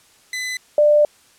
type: tone pair in turn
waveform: sawtooth / sine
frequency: 2011 / 594.4 Hz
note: B6 / D5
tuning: +31 / +21 cents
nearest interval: octave + major sixth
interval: 2110 cents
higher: first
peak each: -20 / -10 dBFS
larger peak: second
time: 0.33-0.57 / 0.78-1.05 s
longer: second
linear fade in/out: 2 ms
effects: white hiss -53 dBFS RMS until 1.38 s + low-pass 10000 Hz 12 dB/octave